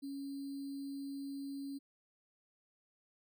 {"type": "tone with sample-and-hold", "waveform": "sine", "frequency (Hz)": 277.2, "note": "C#4", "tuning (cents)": 0, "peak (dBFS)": -40, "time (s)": [0.02, 1.79], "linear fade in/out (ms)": 20, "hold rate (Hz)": 4410, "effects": []}